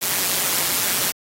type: noise with amplitude modulation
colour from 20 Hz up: white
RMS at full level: -18 dBFS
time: 0.01-1.12 s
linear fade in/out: 20 ms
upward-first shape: sine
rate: 184 Hz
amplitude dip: 75%
effects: high-pass 100 Hz 12 dB/octave + AAC 48 kbps